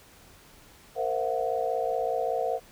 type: tone cluster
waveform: sine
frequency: 461.9 / 518 / 670 / 735 Hz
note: A#4 / C5 / E5 / F#5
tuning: -16 / -17 / +28 / -12 cents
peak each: -31 dBFS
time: 0.95-2.6 s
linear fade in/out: 50 ms
effects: pink hiss -54 dBFS RMS until 2.71 s